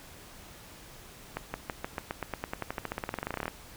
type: accelerating click train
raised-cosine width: 0.5 ms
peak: -17 dBFS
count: 29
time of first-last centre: 1.37-3.48 s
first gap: 170 ms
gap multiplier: 0.93
effects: pink hiss -50 dBFS RMS until 3.76 s